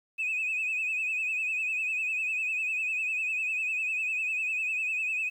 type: tone with vibrato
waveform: sine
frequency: 2562 Hz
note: E7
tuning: 50 cents flat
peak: -26 dBFS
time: 0.18-5.3 s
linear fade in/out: 20 ms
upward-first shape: triangle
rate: 10 Hz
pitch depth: 81 cents each way
effects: tanh soft clip ceiling -24 dBFS + 10-bit